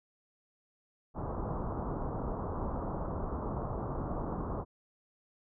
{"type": "low-pass noise", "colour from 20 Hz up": "pink", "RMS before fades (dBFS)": -36, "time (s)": [1.14, 4.65], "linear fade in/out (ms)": 50, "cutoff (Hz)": 1200, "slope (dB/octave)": 48, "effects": []}